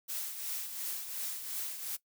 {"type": "noise with tremolo", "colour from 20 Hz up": "blue", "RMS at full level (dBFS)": -36, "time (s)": [0.08, 1.97], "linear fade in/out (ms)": 20, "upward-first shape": "triangle", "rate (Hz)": 2.8, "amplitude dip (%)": 60, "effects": ["noise-tail reverb RT60 0.1 s tail -19 dB re dry"]}